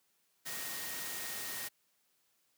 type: tone in noise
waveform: sine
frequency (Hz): 1864.7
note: A#6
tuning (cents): 0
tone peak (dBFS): -48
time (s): 0.45-1.69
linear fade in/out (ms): 20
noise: white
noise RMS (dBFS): -41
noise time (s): 0.45-1.69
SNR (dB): -10
effects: white hiss -75 dBFS RMS until 2.57 s + high-pass 100 Hz 12 dB/octave